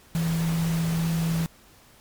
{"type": "tone in noise", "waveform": "sine", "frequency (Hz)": 164.81, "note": "E3", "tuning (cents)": 0, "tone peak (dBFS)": -22, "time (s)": [0.15, 1.46], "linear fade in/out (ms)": 0, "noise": "pink", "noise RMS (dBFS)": -35, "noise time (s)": [0.15, 1.46], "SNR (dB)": 10, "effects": ["pink hiss -54 dBFS RMS until 2 s", "MP3 96 kbps"]}